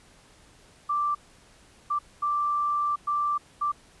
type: tone bursts at uneven times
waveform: sine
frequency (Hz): 1174.7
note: D6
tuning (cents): 0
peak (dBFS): -23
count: 5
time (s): 0.89-1.15 / 1.9-1.99 / 2.22-2.96 / 3.07-3.38 / 3.61-3.72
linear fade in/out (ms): 10
effects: pink hiss -56 dBFS RMS until 4 s + resampled to 24000 Hz